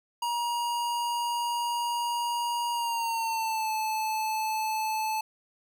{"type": "tone with pitch glide", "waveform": "square", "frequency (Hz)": [950, 871.2], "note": ["A#5", "A5"], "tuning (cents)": [33, -17], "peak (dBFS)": -28, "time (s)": [0.22, 5.21], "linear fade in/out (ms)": 5, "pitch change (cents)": -150, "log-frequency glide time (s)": [2.72, 3.71], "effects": []}